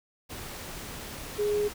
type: tone in noise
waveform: sine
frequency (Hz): 415.3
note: G#4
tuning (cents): 0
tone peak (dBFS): -24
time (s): 1.38-1.69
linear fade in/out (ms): 20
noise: pink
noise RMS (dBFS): -40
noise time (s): 0.29-1.74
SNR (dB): +13
effects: none